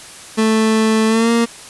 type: tone with pitch glide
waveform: 30% pulse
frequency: 220 to 232.8 Hz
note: A3 to A#3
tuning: 0 to -2 cents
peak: -9 dBFS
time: 0.37-1.46 s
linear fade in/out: 20 ms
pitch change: +98 cents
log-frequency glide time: 1.07-1.31 s
effects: white hiss -36 dBFS RMS until 1.69 s + resampled to 24000 Hz